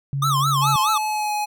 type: tone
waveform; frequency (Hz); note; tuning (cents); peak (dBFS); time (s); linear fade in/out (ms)
sine; 139; C#3; +5; -21; 0.13-0.76; 0
type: tone with vibrato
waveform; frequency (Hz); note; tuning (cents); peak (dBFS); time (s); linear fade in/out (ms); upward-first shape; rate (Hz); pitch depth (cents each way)
square; 1174.7; D6; 0; -19; 0.22-0.98; 5; sine; 4.7; 220
type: tone with pitch glide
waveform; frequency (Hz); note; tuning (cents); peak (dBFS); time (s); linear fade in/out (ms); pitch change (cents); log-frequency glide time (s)
square; 858 to 839.4; A5 to G#5; -44 to +18; -22; 0.61-1.46; 20; -38; 1.06-1.32
effects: none